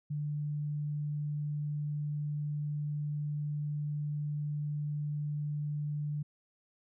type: tone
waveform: sine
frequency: 148 Hz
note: D3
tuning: 14 cents sharp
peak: -32 dBFS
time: 0.1-6.23 s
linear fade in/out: 10 ms
effects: none